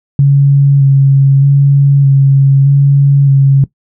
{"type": "tone with vibrato", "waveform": "sine", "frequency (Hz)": 138.59, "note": "C#3", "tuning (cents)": 0, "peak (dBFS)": -3, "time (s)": [0.19, 3.64], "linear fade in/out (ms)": 2, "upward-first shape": "square", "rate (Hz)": 0.81, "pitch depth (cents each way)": 17, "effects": ["noise-tail reverb RT60 0.1 s tail -18 dB re dry"]}